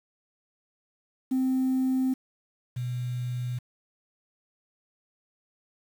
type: tone pair in turn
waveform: sine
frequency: 260 / 123.7 Hz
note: C4 / B2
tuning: -11 / +3 cents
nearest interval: octave + minor second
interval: 1286 cents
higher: first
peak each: -21 / -28 dBFS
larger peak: first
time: 1.31-2.14 / 2.76-3.59 s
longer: neither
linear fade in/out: 10 ms
effects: tanh soft clip ceiling -19 dBFS + 8-bit